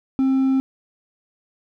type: tone with hard clipping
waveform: triangle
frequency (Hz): 265.7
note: C4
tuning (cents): +27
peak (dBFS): -16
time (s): 0.19-0.6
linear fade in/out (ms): 0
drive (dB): 5
effects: none